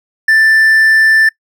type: tone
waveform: triangle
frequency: 1770 Hz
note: A6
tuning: 10 cents sharp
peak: -4 dBFS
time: 0.28-1.29 s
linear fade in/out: 5 ms
effects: noise-tail reverb RT60 0.1 s tail -23 dB re dry